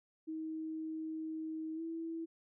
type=tone with pitch glide; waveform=sine; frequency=317.1 to 328.3 Hz; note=D#4 to E4; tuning=+33 to -7 cents; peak=-38 dBFS; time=0.27-2.26 s; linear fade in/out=20 ms; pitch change=+60 cents; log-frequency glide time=1.75-1.81 s; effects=none